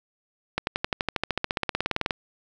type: accelerating click train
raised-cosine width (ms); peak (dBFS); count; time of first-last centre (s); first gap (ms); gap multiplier
0.3; -8; 24; 0.58-2.108; 91; 0.97
effects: none